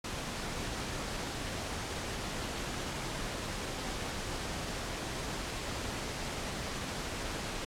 pink noise, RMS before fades -38 dBFS, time 0.04-7.65 s, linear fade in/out 5 ms, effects low-pass 8000 Hz 12 dB/octave + AAC 64 kbps

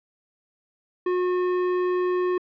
sine tone with tanh clipping, 361.9 Hz, F#4, 38 cents flat, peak -23 dBFS, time 1.06-2.38 s, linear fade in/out 5 ms, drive 18 dB, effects low-pass 2000 Hz 12 dB/octave

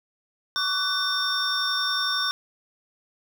triangle tone cluster, 1113 / 1164 / 1497 / 3610 / 5470 Hz, C#6 / D6 / F#6 / A7 / F8, +7 / -16 / +20 / +44 / -37 cents, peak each -33 / -30 / -27 / -26 / -27 dBFS, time 0.56-2.31 s, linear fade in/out 0 ms, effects none

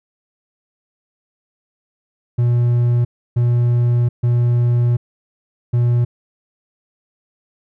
triangle tone bursts at uneven times, 120.4 Hz, B2, 44 cents flat, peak -10 dBFS, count 4, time 2.38-3.05 / 3.36-4.09 / 4.23-4.97 / 5.73-6.05 s, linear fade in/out 10 ms, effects none

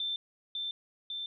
sine tone with echo, 3556 Hz, A7, 18 cents sharp, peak -31 dBFS, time 0-0.16 s, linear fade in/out 2 ms, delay 550 ms, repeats 2, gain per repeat -2 dB, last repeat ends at 1.26 s, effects none

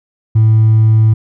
triangle tone with hard clipping, 110 Hz, A2, in tune, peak -5 dBFS, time 0.35-1.14 s, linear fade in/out 10 ms, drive 2 dB, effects none

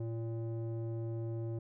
square tone with low-pass filter, 114.4 Hz, A#2, 32 cents flat, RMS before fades -38 dBFS, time 0-1.59 s, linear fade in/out 5 ms, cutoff 460 Hz, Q 1.6, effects none

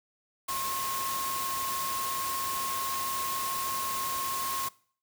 sine tone in noise, 1077 Hz, C6, 50 cents sharp, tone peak -32 dBFS, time 0.48-4.69 s, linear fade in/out 10 ms, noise white, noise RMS -35 dBFS, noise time 0.48-4.69 s, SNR 0 dB, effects noise-tail reverb RT60 0.5 s tail -22 dB re dry

